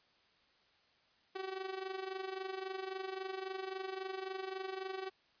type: tone with amplitude modulation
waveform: sawtooth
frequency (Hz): 380.6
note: F#4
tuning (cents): +49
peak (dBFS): -33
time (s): 1.35-5.1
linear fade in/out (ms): 10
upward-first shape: sine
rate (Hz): 23.7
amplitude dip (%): 70
effects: white hiss -70 dBFS RMS until 5.4 s + resampled to 11025 Hz